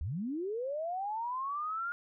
sine linear sweep, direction up, 62 to 1425 Hz, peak -33 dBFS, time 0.01-1.92 s, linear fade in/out 0 ms, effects none

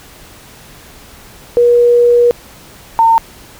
sine tone pair in turn, 479.9 / 909.1 Hz, B4 / A#5, -50 / -44 cents, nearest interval major seventh, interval 1106 cents, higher second, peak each -5 dBFS, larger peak neither, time 1.57-2.31 / 2.99-3.18 s, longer first, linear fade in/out 0 ms, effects pink hiss -38 dBFS RMS until 3.59 s

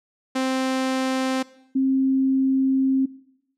sawtooth / sine tone pair in turn, 261.6 / 266 Hz, C4 / C4, 0 / +29 cents, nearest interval unison, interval 29 cents, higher second, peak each -17 dBFS, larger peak neither, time 0.35-1.43 / 1.75-3.06 s, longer second, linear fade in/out 10 ms, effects noise-tail reverb RT60 0.8 s tail -20 dB re dry + low-pass 8000 Hz 12 dB/octave

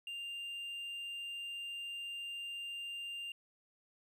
triangle tone, 2794 Hz, F7, in tune, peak -39 dBFS, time 0.07-3.32 s, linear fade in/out 2 ms, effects none

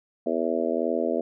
harmonic tone, 82.3 Hz, E2, 2 cents flat, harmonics 3 / 4 / 5 / 6 / 7 / 8, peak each -30 / -30 / -30 / -30 / -30 / -30 dBFS, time 0.26-1.21 s, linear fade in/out 5 ms, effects none

